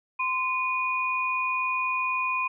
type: tone pair together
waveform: sine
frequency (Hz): 1033 / 2461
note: C6 / D#7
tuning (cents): -22 / -20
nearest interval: octave + minor third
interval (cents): 1502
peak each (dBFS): -27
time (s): 0.19-2.48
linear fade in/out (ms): 10
effects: none